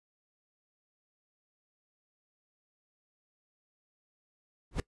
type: noise with exponential growth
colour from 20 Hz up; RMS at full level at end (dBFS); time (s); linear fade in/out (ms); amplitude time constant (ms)
brown; -22; 4.71-4.8; 2; 18
effects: noise-tail reverb RT60 0.1 s tail -21 dB re dry + resampled to 24000 Hz